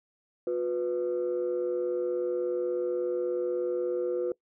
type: tone pair together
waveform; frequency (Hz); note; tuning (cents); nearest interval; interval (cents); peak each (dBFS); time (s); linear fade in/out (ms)
sine; 359.2 / 495.7; F4 / B4; +49 / +6; tritone; 557; -28; 0.47-4.32; 2
effects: noise-tail reverb RT60 0.1 s tail -22 dB re dry + tanh soft clip ceiling -22 dBFS